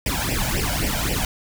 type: noise with flanger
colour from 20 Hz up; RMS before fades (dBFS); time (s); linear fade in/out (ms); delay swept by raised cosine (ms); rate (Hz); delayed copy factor
pink; -23; 0.06-1.25; 2; 0.37 to 1.34; 3.8; +0.95
effects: none